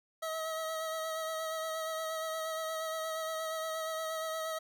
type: tone with vibrato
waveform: 25% pulse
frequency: 640 Hz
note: D#5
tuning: 49 cents sharp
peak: -31 dBFS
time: 0.22-4.59 s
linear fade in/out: 10 ms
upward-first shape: sine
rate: 8.5 Hz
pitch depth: 22 cents each way
effects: none